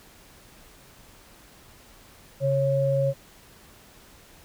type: tone pair together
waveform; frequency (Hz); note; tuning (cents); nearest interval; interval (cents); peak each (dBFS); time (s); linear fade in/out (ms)
sine; 137.2 / 548.8; C#3 / C#5; -17 / -17; 2 octaves; 2400; -24 / -22; 2.4-3.14; 50
effects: pink hiss -52 dBFS RMS until 4.44 s